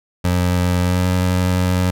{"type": "tone with pitch glide", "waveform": "25% pulse", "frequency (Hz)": [89.4, 91.23], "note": ["F2", "F#2"], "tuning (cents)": [41, -24], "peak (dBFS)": -11, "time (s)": [0.24, 1.91], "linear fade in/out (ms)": 10, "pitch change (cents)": 35, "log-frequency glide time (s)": [0.85, 1.06], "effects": []}